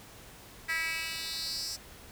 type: tone with high-pass filter sweep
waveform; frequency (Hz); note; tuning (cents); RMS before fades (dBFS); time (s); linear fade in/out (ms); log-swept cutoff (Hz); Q
10% pulse; 325.2; E4; -23; -35; 0.68-1.77; 20; 1900 to 5900; 3.8
effects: pink hiss -51 dBFS RMS until 2.11 s